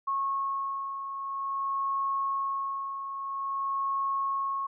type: beating tone pair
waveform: sine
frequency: 1094 / 1094.5 Hz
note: C#6 / C#6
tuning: -23 / -22 cents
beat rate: 0.5 Hz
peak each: -37 / -29 dBFS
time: 0.07-4.67 s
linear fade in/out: 10 ms
effects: none